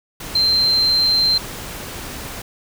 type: tone in noise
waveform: sine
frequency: 4133 Hz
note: C8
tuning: 22 cents flat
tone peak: -13 dBFS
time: 0.35-1.38 s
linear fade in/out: 5 ms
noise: pink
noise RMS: -31 dBFS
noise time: 0.2-2.42 s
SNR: +15 dB
effects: none